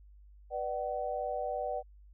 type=tone cluster; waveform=sine; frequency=493.2 / 596 / 756 Hz; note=B4 / D5 / F#5; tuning=-2 / +25 / +37 cents; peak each=-38 / -36 / -36 dBFS; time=0.5-1.83 s; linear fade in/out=50 ms; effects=added 50 Hz sine -53 dBFS peak until 2.13 s